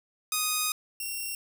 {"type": "tone pair in turn", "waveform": "5% pulse", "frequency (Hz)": [1244.5, 2735], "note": ["D#6", "F7"], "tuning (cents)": [0, -37], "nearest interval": "octave + major second", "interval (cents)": 1363, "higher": "second", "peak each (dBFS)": [-14, -23], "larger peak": "first", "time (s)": [[0.32, 0.72], [1, 1.35]], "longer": "first", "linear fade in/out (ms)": 2, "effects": []}